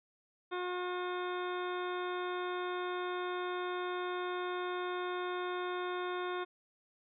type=harmonic tone; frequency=360 Hz; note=F#4; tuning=47 cents flat; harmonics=1 / 2 / 3 / 4 / 5 / 6 / 7 / 9 / 10; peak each=-37 / -44 / -41 / -44 / -52 / -52 / -54 / -56 / -50 dBFS; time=0.51-6.45 s; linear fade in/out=20 ms; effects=none